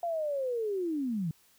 sine linear sweep, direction down, 698.5 to 149.8 Hz, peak -29 dBFS, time 0.03-1.31 s, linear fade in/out 2 ms, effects white hiss -64 dBFS RMS until 1.58 s

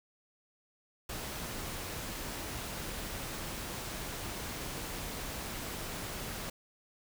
pink noise, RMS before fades -40 dBFS, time 1.09-6.5 s, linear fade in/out 5 ms, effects none

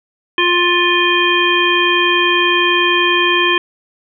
harmonic tone, 351.7 Hz, F4, 12 cents sharp, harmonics 1 / 3 / 5 / 7 / 9, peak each -17 / -17 / -17 / -17 / -17 dBFS, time 0.38-3.58 s, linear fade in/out 2 ms, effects none

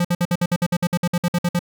square tone bursts, 175 Hz, F3, 4 cents sharp, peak -17 dBFS, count 16, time 0-1.592 s, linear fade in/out 5 ms, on 47 ms, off 56 ms, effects none

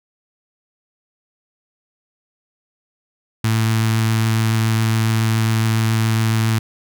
sawtooth tone with notch filter, 111.6 Hz, A2, 25 cents sharp, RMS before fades -17 dBFS, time 3.44-6.59 s, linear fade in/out 5 ms, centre 530 Hz, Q 0.65, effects none

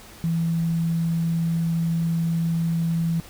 sine tone with quantisation, 165.9 Hz, E3, 11 cents sharp, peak -20 dBFS, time 0.24-3.2 s, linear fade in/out 0 ms, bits 8, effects added 92 Hz sine -54 dBFS peak until 3.29 s + pink hiss -45 dBFS RMS until 3.29 s

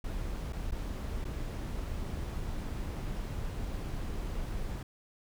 brown noise with dropouts, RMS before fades -36 dBFS, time 0.04-4.83 s, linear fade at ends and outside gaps 5 ms, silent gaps 0.525-0.53 / 0.711-0.72 / 1.244-1.25 s, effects none

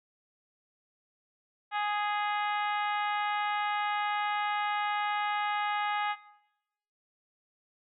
harmonic tone, 415.3 Hz, G#4, in tune, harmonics 2 / 3 / 4 / 5 / 6 / 7 / 8 / 9, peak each -30 / -35 / -37 / -40 / -44 / -45 / -48 / -49 dBFS, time 1.71-6.16 s, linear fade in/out 50 ms, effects noise-tail reverb RT60 0.9 s tail -19 dB re dry

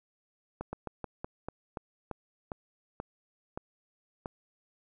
slowing click train, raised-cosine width 1 ms, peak -22 dBFS, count 12, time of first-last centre 0.61-4.258 s, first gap 120 ms, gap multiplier 1.19, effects none

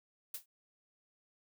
blue noise with exponential decay, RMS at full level -36 dBFS, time 0.34-0.46 s, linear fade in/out 5 ms, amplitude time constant 24 ms, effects none

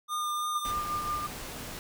square tone with vibrato, 1209 Hz, D6, 50 cents sharp, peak -30 dBFS, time 0.08-0.74 s, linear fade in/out 50 ms, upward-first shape triangle, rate 3 Hz, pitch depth 14 cents each way
sine tone with tremolo, 1200 Hz, D6, 37 cents sharp, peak -28 dBFS, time 0.55-1.27 s, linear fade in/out 10 ms, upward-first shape sine, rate 5.7 Hz, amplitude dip 45%
pink noise, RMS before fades -40 dBFS, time 0.65-1.79 s, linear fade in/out 0 ms
effects none

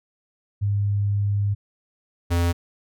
sine / square tone pair in turn, 101.5 / 86.03 Hz, G#2 / F2, -39 / -26 cents, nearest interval minor third, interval 287 cents, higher first, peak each -19 dBFS, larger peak neither, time 0.61-1.55 / 2.3-2.53 s, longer first, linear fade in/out 20 ms, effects none

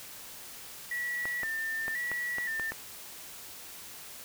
sine tone with vibrato, 1864.7 Hz, A#6, in tune, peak -31 dBFS, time 0.91-2.71 s, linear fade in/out 5 ms, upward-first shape square, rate 0.96 Hz, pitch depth 66 cents each way
clicks, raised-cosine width 0.5 ms, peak -22 dBFS, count 7, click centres 1.255 / 1.433 / 1.881 / 2.116 / 2.384 / 2.597 / 2.72 s
effects white hiss -46 dBFS RMS until 4.24 s

